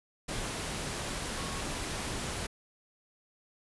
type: tone in noise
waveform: sine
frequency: 1100 Hz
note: C#6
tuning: 14 cents flat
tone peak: -44 dBFS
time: 1.37-1.62 s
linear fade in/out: 10 ms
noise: pink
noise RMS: -36 dBFS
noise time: 0.28-2.47 s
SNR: -11 dB
effects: resampled to 24000 Hz